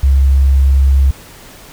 sine tone, 67.8 Hz, C#2, 38 cents flat, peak -6 dBFS, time 0.03-1.11 s, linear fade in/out 5 ms, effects pink hiss -37 dBFS RMS until 1.72 s

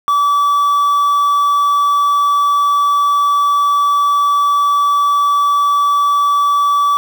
triangle tone with quantisation, 1151 Hz, D6, 35 cents flat, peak -8 dBFS, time 0.08-6.97 s, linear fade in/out 0 ms, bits 6, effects none

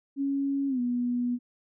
sine tone with pitch glide, 277.1 to 244 Hz, C#4 to B3, -1 to -21 cents, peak -25 dBFS, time 0.16-1.39 s, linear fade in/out 50 ms, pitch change -220 cents, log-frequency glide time 0.68-0.8 s, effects none

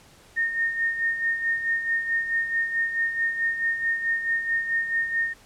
sine tone with tremolo, 1835 Hz, A#6, 28 cents flat, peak -20 dBFS, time 0.36-5.34 s, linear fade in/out 20 ms, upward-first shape sine, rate 4.6 Hz, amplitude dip 60%, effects pink hiss -53 dBFS RMS until 5.45 s + low-pass 11000 Hz 12 dB/octave

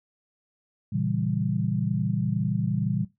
sine chord, A# diminished seventh, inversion none, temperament equal, 116.54 / 138.59 / 164.81 / 196 Hz, A#2 / C#3 / E3 / G3, 0 / 0 / 0 / 0 cents, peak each -29 dBFS, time 0.92-3.05 s, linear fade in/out 10 ms, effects noise-tail reverb RT60 0.2 s tail -18 dB re dry

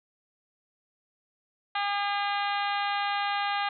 harmonic tone, 405 Hz, G#4, 43 cents flat, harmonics 2 / 3 / 4 / 5 / 6 / 7 / 8 / 9 / 10, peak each -29 / -33 / -35 / -37 / -39 / -40 / -41 / -42 / -43 dBFS, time 1.75-3.69 s, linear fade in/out 5 ms, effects none

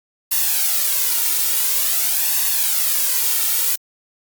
blue noise with flanger, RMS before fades -18 dBFS, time 0.31-3.76 s, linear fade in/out 10 ms, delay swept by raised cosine 1.1 to 2.2 ms, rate 0.48 Hz, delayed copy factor +0.6, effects Opus 48 kbps

